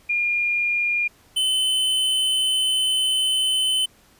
sine / square tone pair in turn, 2415 / 3043 Hz, D7 / F#7, +48 / +48 cents, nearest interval major third, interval 400 cents, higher second, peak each -19 dBFS, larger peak neither, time 0.09-1.08 / 1.36-3.86 s, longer second, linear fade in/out 10 ms, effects pink hiss -55 dBFS RMS until 4.19 s + resampled to 32000 Hz

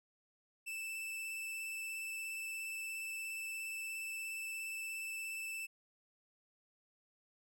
45% pulse tone with vibrato, 2645 Hz, E7, 5 cents sharp, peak -40 dBFS, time 0.66-5.67 s, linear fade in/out 20 ms, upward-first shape square, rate 17 Hz, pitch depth 11 cents each way, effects none

